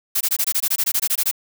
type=noise bursts; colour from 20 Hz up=blue; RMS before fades=-19 dBFS; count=15; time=0.15-1.314 s; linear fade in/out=10 ms; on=58 ms; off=21 ms; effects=none